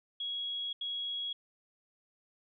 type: tone bursts at uneven times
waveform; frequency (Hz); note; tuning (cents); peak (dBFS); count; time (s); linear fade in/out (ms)
sine; 3322; G#7; 0; -34; 2; 0.2-0.73 / 0.81-1.33; 5
effects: none